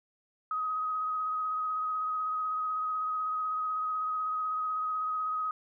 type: tone with vibrato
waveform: sine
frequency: 1261 Hz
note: D#6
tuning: 23 cents sharp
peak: -29 dBFS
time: 0.51-5.51 s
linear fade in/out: 2 ms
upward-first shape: sine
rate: 16 Hz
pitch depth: 16 cents each way
effects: none